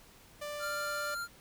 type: tone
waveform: sawtooth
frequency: 590 Hz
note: D5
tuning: 8 cents sharp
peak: -34 dBFS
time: 0.41-1.15 s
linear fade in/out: 10 ms
type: tone with vibrato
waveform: square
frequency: 1392 Hz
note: F6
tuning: 6 cents flat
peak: -36 dBFS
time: 0.59-1.28 s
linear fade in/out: 50 ms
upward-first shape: sine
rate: 17 Hz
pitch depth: 10 cents each way
effects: pink hiss -58 dBFS RMS until 1.4 s